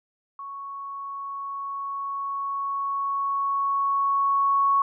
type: tone with level ramp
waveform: sine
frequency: 1109 Hz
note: C#6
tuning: in tune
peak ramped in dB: -34 to -17 dBFS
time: 0.39-4.82 s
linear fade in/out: 2 ms
effects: none